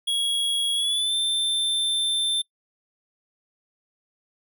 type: tone with pitch glide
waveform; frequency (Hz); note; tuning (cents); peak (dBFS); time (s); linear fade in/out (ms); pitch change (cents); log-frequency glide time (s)
square; 3322 to 3560; G#7 to A7; 0 to +20; -22; 0.07-2.42; 10; +120; 0.74-1.14
effects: noise-tail reverb RT60 0.1 s tail -23 dB re dry